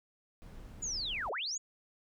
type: noise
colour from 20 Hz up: brown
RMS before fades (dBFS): -48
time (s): 0.42-1.29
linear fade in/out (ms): 0
type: linear two-way sweep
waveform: sine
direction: down then up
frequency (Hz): 7070 to 379.6 to 7070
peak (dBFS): -34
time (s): 0.82-1.58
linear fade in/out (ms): 10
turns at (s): 1.31
effects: none